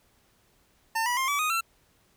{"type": "tone with pitch steps", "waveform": "25% pulse", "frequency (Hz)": [900, 975.8, 1058, 1147.1, 1243.7, 1348.5], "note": ["A5", "B5", "C6", "D6", "D#6", "E6"], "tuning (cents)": [39, -21, 19, -41, -1, 39], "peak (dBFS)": -21, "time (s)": [0.95, 1.61], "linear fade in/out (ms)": 10, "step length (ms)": 110, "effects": ["pink hiss -65 dBFS RMS until 2.16 s"]}